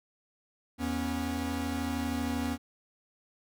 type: tone cluster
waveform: 45% pulse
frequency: 81.1 / 242.7 / 275.5 Hz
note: E2 / B3 / C#4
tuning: -28 / -30 / -11 cents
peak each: -37 / -34 / -34 dBFS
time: 0.78-2.58 s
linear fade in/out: 50 ms
effects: none